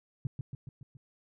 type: tone with echo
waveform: sine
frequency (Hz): 131.9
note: C3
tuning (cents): +14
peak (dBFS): -28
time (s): 0.25-0.27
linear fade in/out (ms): 2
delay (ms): 140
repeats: 5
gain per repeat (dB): -4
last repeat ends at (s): 0.97
effects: none